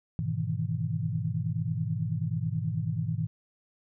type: chord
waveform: sine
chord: E major seventh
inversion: first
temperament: equal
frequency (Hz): 103.83 / 123.47 / 155.56 / 164.81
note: G#2 / B2 / D#3 / E3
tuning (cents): 0 / 0 / 0 / 0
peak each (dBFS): -33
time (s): 0.19-3.27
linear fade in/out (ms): 0
effects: none